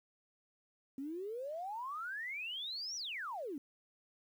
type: exponential two-way sweep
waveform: sine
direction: up then down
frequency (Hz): 261.6 to 5920 to 261.6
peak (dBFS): -39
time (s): 0.98-3.58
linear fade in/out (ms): 2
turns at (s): 2.96
effects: 11-bit